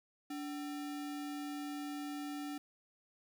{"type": "tone with sample-and-hold", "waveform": "sine", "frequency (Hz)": 290, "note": "D4", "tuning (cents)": -22, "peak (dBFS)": -39, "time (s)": [0.3, 2.58], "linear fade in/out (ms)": 5, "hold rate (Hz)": 1050, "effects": []}